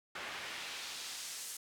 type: noise with band-pass filter sweep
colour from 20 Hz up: pink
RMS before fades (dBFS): -44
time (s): 0.15-1.57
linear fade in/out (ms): 5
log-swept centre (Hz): 1600 to 8900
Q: 0.92
effects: none